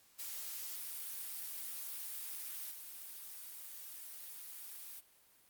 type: noise with level steps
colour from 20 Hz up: blue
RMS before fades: -44 / -49 dBFS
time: 0.18-5.01 s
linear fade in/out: 20 ms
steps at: 2.7 s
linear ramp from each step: 20 ms
effects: white hiss -67 dBFS RMS until 5.49 s + Opus 48 kbps